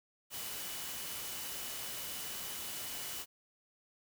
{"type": "tone in noise", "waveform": "sine", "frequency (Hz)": 2960, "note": "F#7", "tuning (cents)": 0, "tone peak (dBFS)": -51, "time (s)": [0.3, 3.26], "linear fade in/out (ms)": 50, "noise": "white", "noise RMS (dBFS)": -42, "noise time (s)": [0.3, 3.26], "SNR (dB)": -12, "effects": []}